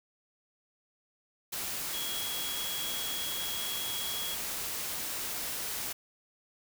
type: tone in noise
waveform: sine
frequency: 3322 Hz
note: G#7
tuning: in tune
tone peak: -37 dBFS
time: 1.93-4.35 s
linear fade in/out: 10 ms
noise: white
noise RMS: -36 dBFS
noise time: 1.52-5.93 s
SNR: -4 dB
effects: none